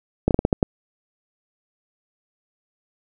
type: slowing click train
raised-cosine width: 2 ms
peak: -3 dBFS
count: 7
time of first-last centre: 0.28-0.628 s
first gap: 28 ms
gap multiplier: 1.29
effects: none